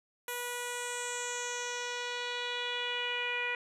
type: tone with low-pass filter sweep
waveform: 10% pulse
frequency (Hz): 486.9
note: B4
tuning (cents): -25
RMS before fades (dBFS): -36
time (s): 0.28-3.55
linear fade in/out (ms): 2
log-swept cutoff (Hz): 12000 to 2300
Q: 3.6
effects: none